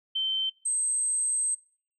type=tone pair in turn; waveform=sine; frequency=3098 / 8271 Hz; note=G7 / C9; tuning=-21 / -21 cents; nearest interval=octave + perfect fourth; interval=1700 cents; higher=second; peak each=-25 dBFS; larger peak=neither; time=0.15-0.5 / 0.65-1.55 s; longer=second; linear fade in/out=10 ms; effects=noise-tail reverb RT60 0.5 s tail -22 dB re dry